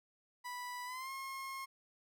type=tone with pitch glide; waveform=30% pulse; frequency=986 to 1075.2 Hz; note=B5 to C6; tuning=-3 to +47 cents; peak=-39 dBFS; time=0.44-1.66 s; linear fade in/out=20 ms; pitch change=+150 cents; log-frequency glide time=0.85-1.11 s; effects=none